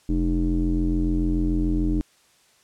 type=tone with low-pass filter; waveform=square; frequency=43.45 Hz; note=F1; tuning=8 cents flat; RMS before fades=-22 dBFS; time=0.09-2.01 s; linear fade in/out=0 ms; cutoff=290 Hz; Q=8.2; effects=white hiss -59 dBFS RMS until 2.63 s + low-pass 9000 Hz 12 dB/octave